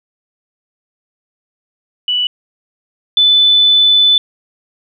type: tone pair in turn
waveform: sine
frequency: 2960 / 3501 Hz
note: F#7 / A7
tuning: 0 / -9 cents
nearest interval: minor third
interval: 291 cents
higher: second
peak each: -12 / -6 dBFS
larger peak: second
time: 2.08-2.27 / 3.17-4.18 s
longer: second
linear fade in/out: 2 ms
effects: none